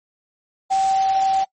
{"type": "tone in noise", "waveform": "sine", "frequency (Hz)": 772, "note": "G5", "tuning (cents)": -27, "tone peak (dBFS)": -15, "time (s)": [0.7, 1.45], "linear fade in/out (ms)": 20, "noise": "white", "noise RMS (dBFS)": -32, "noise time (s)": [0.7, 1.45], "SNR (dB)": 14, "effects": ["noise-tail reverb RT60 0.1 s tail -23 dB re dry", "MP3 32 kbps"]}